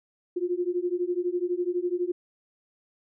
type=beating tone pair; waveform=sine; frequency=349.2 / 361.2 Hz; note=F4 / F#4; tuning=0 / -42 cents; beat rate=12 Hz; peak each=-28 dBFS; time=0.36-2.12 s; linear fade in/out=10 ms; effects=none